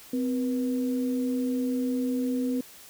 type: tone pair together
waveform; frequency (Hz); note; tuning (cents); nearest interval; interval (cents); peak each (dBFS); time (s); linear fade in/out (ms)
sine; 256.2 / 483.7; C4 / B4; -36 / -36; major seventh; 1100; -25 / -34; 0.13-2.61; 5
effects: white hiss -49 dBFS RMS until 2.89 s